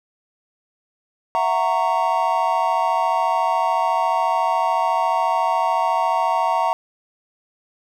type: chord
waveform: triangle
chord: F# dominant seventh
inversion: third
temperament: just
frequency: 666 / 740 / 925 / 1110 Hz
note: E5 / F#5 / A#5 / C#6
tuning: +18 / 0 / -14 / +2 cents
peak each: -22 / -21 / -18 / -23 dBFS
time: 1.35-6.73 s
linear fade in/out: 0 ms
effects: none